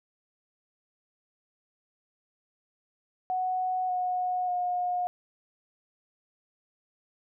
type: tone with pitch steps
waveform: sine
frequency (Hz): 740 / 729 / 718.1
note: F#5 / F#5 / F5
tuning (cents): 0 / -26 / +48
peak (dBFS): -26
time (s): 3.3-5.07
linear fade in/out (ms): 0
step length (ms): 590
effects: none